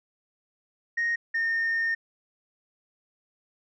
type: tone pair in turn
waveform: sine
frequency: 1864.7 / 1827.4 Hz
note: A#6 / A#6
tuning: 0 / -35 cents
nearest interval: unison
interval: 35 cents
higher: first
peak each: -22 dBFS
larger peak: neither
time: 0.97-1.16 / 1.34-1.95 s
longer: second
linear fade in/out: 10 ms
effects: tanh soft clip ceiling -21 dBFS